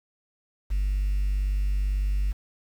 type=tone; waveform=triangle; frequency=49 Hz; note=G1; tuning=in tune; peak=-19 dBFS; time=0.7-2.33 s; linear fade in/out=20 ms; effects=tanh soft clip ceiling -18 dBFS + 8-bit